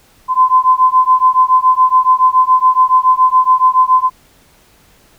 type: beating tone pair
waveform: sine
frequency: 1022 / 1029.1 Hz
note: C6 / C6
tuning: -41 / -29 cents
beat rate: 7.1 Hz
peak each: -10 dBFS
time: 0.28-4.1 s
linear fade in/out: 50 ms
effects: pink hiss -49 dBFS RMS until 5.18 s